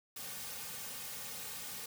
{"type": "noise with comb filter", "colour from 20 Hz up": "white", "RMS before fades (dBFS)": -44, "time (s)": [0.16, 1.86], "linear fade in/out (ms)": 5, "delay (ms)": 3, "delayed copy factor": -0.9, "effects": []}